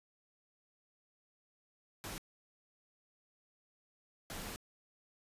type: noise bursts at uneven times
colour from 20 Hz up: pink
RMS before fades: -44 dBFS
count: 2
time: 2.04-2.18 / 4.3-4.56 s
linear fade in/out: 0 ms
effects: resampled to 32000 Hz